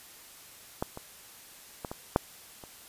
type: clicks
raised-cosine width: 1 ms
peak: -15 / -25 / -20 / -22 / -7 / -30 dBFS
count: 6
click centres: 0.825 / 0.974 / 1.848 / 1.915 / 2.161 / 2.638 s
effects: white hiss -51 dBFS RMS until 2.88 s + resampled to 32000 Hz